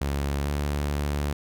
sawtooth tone pair in turn, 70.5 / 72.52 Hz, C#2 / D2, +30 / -21 cents, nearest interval unison, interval 49 cents, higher second, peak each -21 dBFS, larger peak neither, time 0.01-0.45 / 0.45-1.33 s, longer second, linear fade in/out 5 ms, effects none

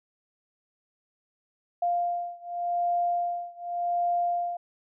sine beating tone pair, 698.5 / 699.37 Hz, F5 / F5, 0 / +2 cents, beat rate 0.87 Hz, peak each -28 / -29 dBFS, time 1.82-4.57 s, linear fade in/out 5 ms, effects none

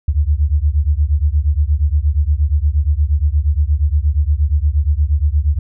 sine beating tone pair, 70.2 / 78.7 Hz, C#2 / D#2, +22 / +20 cents, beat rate 8.5 Hz, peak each -14 / -15 dBFS, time 0.08-5.59 s, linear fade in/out 5 ms, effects none

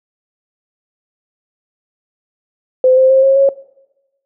sine tone with pitch steps, 514 / 522.4 / 530.9 / 539.6 / 548.4 Hz, C5 / C5 / C5 / C#5 / C#5, -31 / -3 / +25 / -47 / -19 cents, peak -6 dBFS, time 2.84-3.49 s, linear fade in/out 2 ms, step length 130 ms, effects noise-tail reverb RT60 1.0 s tail -21 dB re dry

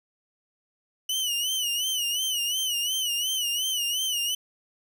sawtooth tone with vibrato, 2960 Hz, F#7, in tune, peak -22 dBFS, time 1.09-4.35 s, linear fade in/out 5 ms, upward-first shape sine, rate 2.8 Hz, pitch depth 99 cents each way, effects none

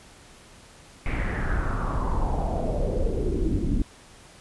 brown noise with low-pass filter sweep, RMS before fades -25 dBFS, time 1.06-3.82 s, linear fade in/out 2 ms, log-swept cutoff 2300 to 260 Hz, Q 4.7, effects pink hiss -50 dBFS RMS until 4.4 s + resampled to 24000 Hz

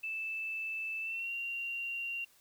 sine tone with pitch glide, 2637 to 2763 Hz, E7 to F7, 0 to -19 cents, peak -35 dBFS, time 0.03-2.25 s, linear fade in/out 10 ms, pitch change +81 cents, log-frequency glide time 1.01-1.32 s, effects white hiss -65 dBFS RMS until 2.4 s

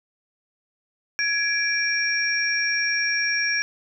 sine tone cluster, 1672 / 2342 / 5590 Hz, G#6 / D7 / F8, +11 / -5 / +1 cents, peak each -24 / -25 / -26 dBFS, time 1.19-3.62 s, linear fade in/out 0 ms, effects none

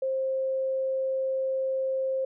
sine tone, 529 Hz, C5, 19 cents sharp, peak -25 dBFS, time 0.02-2.25 s, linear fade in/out 5 ms, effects none

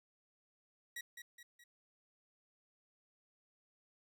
sawtooth tone with echo, 1915 Hz, A#6, 46 cents sharp, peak -39 dBFS, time 0.96-1.01 s, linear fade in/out 5 ms, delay 210 ms, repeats 3, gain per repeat -6 dB, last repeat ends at 1.64 s, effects none

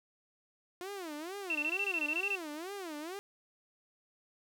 sawtooth tone with vibrato, 345.6 Hz, F4, 18 cents flat, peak -36 dBFS, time 0.81-3.19 s, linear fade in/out 0 ms, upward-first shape sine, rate 2.2 Hz, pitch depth 280 cents each way
sine tone bursts, 2700 Hz, E7, 41 cents sharp, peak -30 dBFS, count 12, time 1.5-2.354 s, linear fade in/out 2 ms, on 51 ms, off 22 ms
effects none

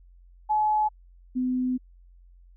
sine tone pair in turn, 853 / 253.6 Hz, G#5 / B3, +46 / +46 cents, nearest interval octave + major sixth, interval 2100 cents, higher first, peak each -20 / -23 dBFS, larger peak first, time 0.49-0.89 / 1.35-1.78 s, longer second, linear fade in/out 20 ms, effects added 44 Hz sine -50 dBFS peak until 2.56 s

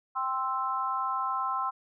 sine chord, C major, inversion second, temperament equal, 784 / 1046.5 / 1318.5 Hz, G5 / C6 / E6, 0 / 0 / 0 cents, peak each -35 / -30 / -32 dBFS, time 0.15-1.71 s, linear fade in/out 20 ms, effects none

